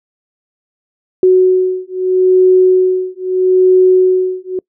sine beating tone pair, 370 / 370.78 Hz, F#4 / F#4, 0 / +4 cents, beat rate 0.78 Hz, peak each -10 dBFS, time 1.23-4.59 s, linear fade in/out 2 ms, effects noise-tail reverb RT60 0.1 s tail -26 dB re dry

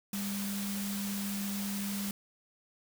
sine tone in noise, 200.3 Hz, G3, 38 cents sharp, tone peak -34 dBFS, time 0.13-2.11 s, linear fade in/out 2 ms, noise white, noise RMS -40 dBFS, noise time 0.13-2.11 s, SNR +3 dB, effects none

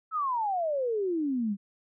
sine exponential sweep, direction down, 1329 to 192 Hz, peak -26 dBFS, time 0.11-1.57 s, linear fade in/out 50 ms, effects none

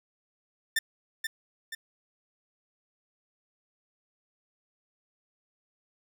sawtooth tone with echo, 1792 Hz, A6, 31 cents sharp, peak -20 dBFS, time 0.76-0.79 s, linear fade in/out 5 ms, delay 480 ms, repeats 2, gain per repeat -6 dB, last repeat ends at 1.75 s, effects none

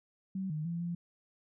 sine tone with pitch steps, 190.6 / 153.6 / 169.5 / 172.3 Hz, G3 / D#3 / E3 / F3, -48 / -22 / +49 / -23 cents, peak -33 dBFS, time 0.35-0.95 s, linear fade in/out 5 ms, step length 150 ms, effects none

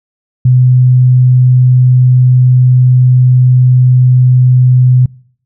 sine tone, 126.5 Hz, B2, 42 cents sharp, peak -3 dBFS, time 0.45-5.06 s, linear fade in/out 5 ms, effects noise-tail reverb RT60 0.6 s tail -25 dB re dry

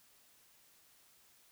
silence, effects white hiss -66 dBFS RMS until 1.51 s

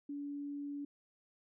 sine tone, 286.3 Hz, D4, 44 cents flat, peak -39 dBFS, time 0.09-0.85 s, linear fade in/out 5 ms, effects none

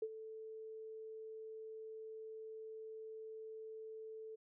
sine tone with ADSR envelope, 440 Hz, A4, in tune, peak -35 dBFS, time 0.02-4.36 s, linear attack 5 ms, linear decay 52 ms, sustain -12 dB, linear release 15 ms, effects none

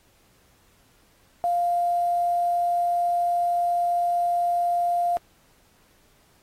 sine tone with quantisation, 698.5 Hz, F5, in tune, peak -20 dBFS, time 1.44-5.17 s, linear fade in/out 0 ms, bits 8, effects pink hiss -61 dBFS RMS until 6.42 s + AAC 48 kbps

